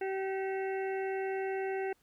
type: harmonic tone with a mistuned harmonic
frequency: 384.4 Hz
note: G4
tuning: 34 cents flat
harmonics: 1 / 2 / 4 / 5 / 6 / 7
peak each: -33 / -39 / -45 / -47 / -49 / -50 dBFS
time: 0.01-1.93 s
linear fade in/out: 5 ms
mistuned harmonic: 6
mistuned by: -92 cents
effects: pink hiss -71 dBFS RMS until 2.02 s